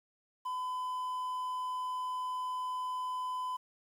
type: tone with quantisation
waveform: triangle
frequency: 1009 Hz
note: B5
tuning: 37 cents sharp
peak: -32 dBFS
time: 0.45-3.57 s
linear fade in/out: 10 ms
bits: 10
effects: none